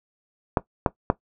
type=clicks; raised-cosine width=1 ms; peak=-3 dBFS; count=3; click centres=0.572 / 0.862 / 1.101 s; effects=noise-tail reverb RT60 0.1 s tail -17 dB re dry